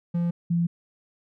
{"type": "tone pair in turn", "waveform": ["triangle", "sine"], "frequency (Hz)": [172, 170.52], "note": ["F3", "F3"], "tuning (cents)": [-26, -41], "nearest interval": "unison", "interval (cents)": 15, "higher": "first", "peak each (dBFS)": -20, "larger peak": "neither", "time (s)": [[0.14, 0.31], [0.5, 0.67]], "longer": "neither", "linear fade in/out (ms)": 10, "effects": []}